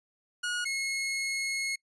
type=tone pair in turn; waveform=sawtooth; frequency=1448 / 2170 Hz; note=F#6 / C#7; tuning=-38 / -37 cents; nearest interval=perfect fifth; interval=701 cents; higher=second; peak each=-26 dBFS; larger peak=neither; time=0.43-0.65 / 0.65-1.76 s; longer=second; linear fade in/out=10 ms; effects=noise-tail reverb RT60 0.1 s tail -25 dB re dry + resampled to 24000 Hz